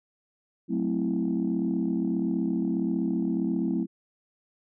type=chord; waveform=sine; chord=F# half-diminished seventh; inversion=none; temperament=equal; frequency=185 / 220 / 261.6 / 329.6 Hz; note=F#3 / A3 / C4 / E4; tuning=0 / 0 / 0 / 0 cents; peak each=-29 dBFS; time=0.68-3.87 s; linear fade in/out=50 ms; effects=tanh soft clip ceiling -17 dBFS